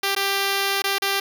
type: tone with dropouts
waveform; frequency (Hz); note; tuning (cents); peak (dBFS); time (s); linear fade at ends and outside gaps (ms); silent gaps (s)
5% pulse; 394.5; G4; +11; -9; 0.03-1.2; 5; 0.151-0.163 / 0.821-0.84 / 0.984-1.02
effects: none